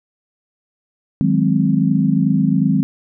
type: chord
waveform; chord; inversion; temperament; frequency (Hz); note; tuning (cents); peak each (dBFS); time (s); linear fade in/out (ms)
sine; Ab dominant seventh; second; equal with one note detuned; 156.74 / 185 / 207.7 / 261.6; Eb3 / Gb3 / Ab3 / C4; +13 / 0 / 0 / 0; -18; 1.21-2.83; 0
effects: none